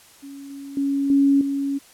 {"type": "tone with level steps", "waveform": "sine", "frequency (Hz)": 278.1, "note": "C#4", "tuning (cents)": 6, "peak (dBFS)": [-35, -33, -19, -13, -21], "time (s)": [0.22, 1.79], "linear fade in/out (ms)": 20, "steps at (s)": [0.5, 0.77, 1.1, 1.41], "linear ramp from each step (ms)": 2, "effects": ["white hiss -50 dBFS RMS until 1.93 s", "low-pass 12000 Hz 12 dB/octave"]}